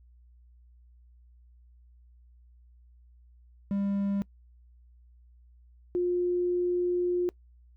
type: tone pair in turn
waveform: triangle / sine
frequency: 199.3 / 355.1 Hz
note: G3 / F4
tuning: +29 / +29 cents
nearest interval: minor seventh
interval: 1000 cents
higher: second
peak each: -24 dBFS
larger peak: neither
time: 3.71-4.22 / 5.95-7.29 s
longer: second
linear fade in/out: 0 ms
effects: noise-tail reverb RT60 0.1 s tail -23 dB re dry + added 60 Hz sine -54 dBFS peak until 7.76 s